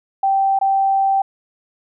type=tone with dropouts; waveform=sine; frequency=780 Hz; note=G5; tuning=9 cents flat; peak=-13 dBFS; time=0.23-1.22 s; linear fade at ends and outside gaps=5 ms; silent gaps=0.59-0.612 s; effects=none